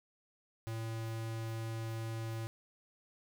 square tone, 112.8 Hz, A2, 44 cents sharp, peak -38 dBFS, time 0.67-2.47 s, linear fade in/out 0 ms, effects none

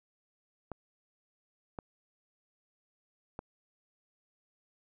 clicks, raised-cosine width 1 ms, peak -25 dBFS, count 3, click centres 0.717 / 1.788 / 3.391 s, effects none

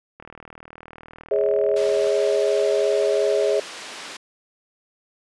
click train, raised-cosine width 0.5 ms, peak -25 dBFS, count 75, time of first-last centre 0.2-2.069 s, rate 39.6 Hz
sine chord, Ab suspended fourth, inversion none, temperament equal with one note detuned, 415.3 / 554.4 / 637.2 Hz, Ab4 / Db5 / Eb5, 0 / 0 / +41 cents, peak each -20 / -22 / -23 dBFS, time 1.31-3.6 s, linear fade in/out 5 ms
white band-pass noise, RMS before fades -37 dBFS, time 1.76-4.17 s, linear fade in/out 5 ms, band 290 to 4600 Hz, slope 12 dB/octave
effects resampled to 24000 Hz

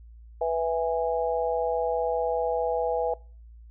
harmonic tone, 164.81 Hz, E3, in tune, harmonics 3 / 4 / 5, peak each -26 / -28 / -30 dBFS, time 0.41-3.14 s, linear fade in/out 5 ms, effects noise-tail reverb RT60 0.4 s tail -24 dB re dry + added 57 Hz sine -45 dBFS peak until 3.7 s

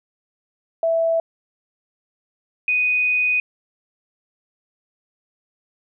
sine tone pair in turn, 659.3 / 2489 Hz, E5 / D#7, 0 / 0 cents, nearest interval octave + major seventh, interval 2300 cents, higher second, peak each -16 dBFS, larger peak neither, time 0.83-1.2 / 2.68-3.4 s, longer second, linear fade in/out 2 ms, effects none

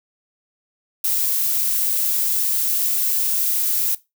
violet noise, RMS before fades -20 dBFS, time 1.04-3.95 s, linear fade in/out 5 ms, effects noise-tail reverb RT60 0.2 s tail -18 dB re dry

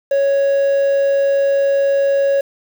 triangle tone with quantisation, 554.4 Hz, C#5, in tune, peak -10 dBFS, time 0.11-2.41 s, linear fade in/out 5 ms, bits 6, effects none

